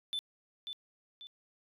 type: tone with echo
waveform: sine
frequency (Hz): 3520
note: A7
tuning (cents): 0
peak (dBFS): -30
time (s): 0.13-0.19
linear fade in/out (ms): 0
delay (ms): 540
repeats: 2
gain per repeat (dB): -8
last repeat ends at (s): 1.27
effects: tanh soft clip ceiling -32 dBFS